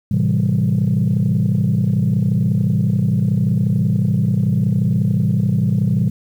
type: chord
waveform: sine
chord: A minor seventh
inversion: none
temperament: equal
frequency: 110 / 130.81 / 164.81 / 196 Hz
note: A2 / C3 / E3 / G3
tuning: 0 / 0 / 0 / 0 cents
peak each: -18 dBFS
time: 0.11-6.1 s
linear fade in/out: 5 ms
effects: tanh soft clip ceiling -8 dBFS + 8-bit